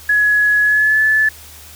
sine tone with pitch glide, 1686 to 1736.4 Hz, G#6 to A6, +26 to -23 cents, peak -10 dBFS, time 0.09-1.29 s, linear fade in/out 5 ms, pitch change +51 cents, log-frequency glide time 0.62-1.01 s, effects added 77 Hz sine -42 dBFS peak until 1.75 s + white hiss -39 dBFS RMS until 1.75 s

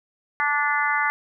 harmonic tone, 291.5 Hz, D4, 13 cents flat, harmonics 3 / 4 / 5 / 6 / 7, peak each -26 / -26 / -26 / -26 / -26 dBFS, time 0.4-1.1 s, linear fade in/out 0 ms, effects none

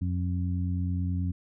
harmonic tone, 89.5 Hz, F2, 43 cents sharp, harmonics 1 / 2 / 3, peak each -27 / -33 / -37 dBFS, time 0.01-1.32 s, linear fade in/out 10 ms, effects none

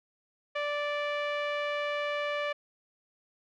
sawtooth tone with low-pass filter, 585 Hz, D5, 7 cents flat, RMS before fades -32 dBFS, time 0.55-2.53 s, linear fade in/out 10 ms, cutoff 2500 Hz, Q 1.9, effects none

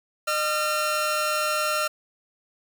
sawtooth tone pair together, 610 / 1369.4 Hz, D#5 / F6, -34 / -34 cents, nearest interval octave + major second, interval 1400 cents, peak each -23 / -21 dBFS, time 0.27-1.88 s, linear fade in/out 10 ms, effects 8-bit

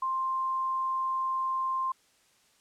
sine tone, 1050 Hz, C6, 6 cents sharp, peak -27 dBFS, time 0.02-1.92 s, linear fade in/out 5 ms, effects white hiss -65 dBFS RMS until 2.6 s + low-pass 9000 Hz 12 dB/octave

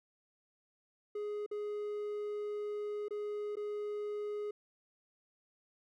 triangle tone with dropouts, 416.7 Hz, G#4, 6 cents sharp, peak -34 dBFS, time 1.15-4.51 s, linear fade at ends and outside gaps 5 ms, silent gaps 1.463-1.512 / 3.084-3.107 / 3.556-3.568 s, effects none

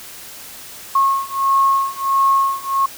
sine beating tone pair, 1088 / 1089.5 Hz, C#6 / C#6, -33 / -30 cents, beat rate 1.5 Hz, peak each -17 / -16 dBFS, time 0.95-2.86 s, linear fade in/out 5 ms, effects white hiss -36 dBFS RMS until 2.97 s

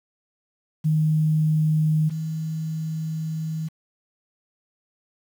sine tone pair in turn, 155.56 / 158.74 Hz, D#3 / D#3, 0 / +35 cents, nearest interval unison, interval 35 cents, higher second, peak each -17 / -25 dBFS, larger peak first, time 0.84-2.1 / 2.1-3.69 s, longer second, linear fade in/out 20 ms, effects 8-bit

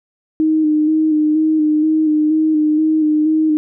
sine tone with vibrato, 309.3 Hz, D#4, 10 cents flat, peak -11 dBFS, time 0.4-3.57 s, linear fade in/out 0 ms, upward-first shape square, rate 2.1 Hz, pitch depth 24 cents each way, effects none

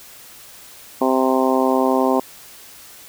harmonic tone, 130.81 Hz, C3, in tune, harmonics 2 / 3 / 4 / 5 / 6 / 7 / 8, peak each -19 / -21 / -22 / -23 / -24 / -24 / -25 dBFS, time 1.01-2.2 s, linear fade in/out 5 ms, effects white hiss -42 dBFS RMS until 3.08 s

